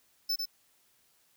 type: tone with echo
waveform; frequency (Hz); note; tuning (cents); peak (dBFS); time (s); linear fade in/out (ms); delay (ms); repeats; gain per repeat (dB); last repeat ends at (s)
square; 5274; E8; 0; -28; 0.29-0.36; 10; 97; 1; -4; 0.457
effects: white hiss -68 dBFS RMS until 1.36 s

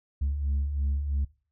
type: beating tone pair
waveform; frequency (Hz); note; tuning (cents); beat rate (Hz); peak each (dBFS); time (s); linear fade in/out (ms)
sine; 67.8 / 70.8; C#2 / C#2; -38 / +37; 3; -32 / -24; 0.21-1.25; 10
effects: noise-tail reverb RT60 0.4 s tail -22 dB re dry + tanh soft clip ceiling -22 dBFS

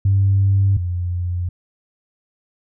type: tone pair in turn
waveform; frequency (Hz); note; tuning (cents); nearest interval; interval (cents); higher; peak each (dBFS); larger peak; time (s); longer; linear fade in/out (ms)
sine; 98 / 88.53; G2 / F2; 0 / +24; major second; 176; first; -11 / -19; first; 0.05-0.77 / 0.77-1.49; neither; 5
effects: tanh soft clip ceiling -7 dBFS

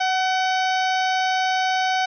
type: harmonic tone with a mistuned harmonic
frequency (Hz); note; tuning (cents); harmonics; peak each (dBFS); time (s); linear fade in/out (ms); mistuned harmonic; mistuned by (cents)
756; F#5; +37; 1 / 2 / 3 / 4 / 5 / 6 / 7 / 8; -20 / -26 / -30 / -32 / -34 / -36 / -37 / -38; 0-2.06; 10; 1; -20
effects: none

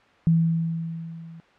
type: tone with level ramp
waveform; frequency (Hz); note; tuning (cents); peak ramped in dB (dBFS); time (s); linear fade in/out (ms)
sine; 164.81; E3; 0; -14 to -40; 0.27-1.4; 0
effects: white hiss -55 dBFS RMS until 1.58 s + low-pass 2000 Hz 12 dB/octave

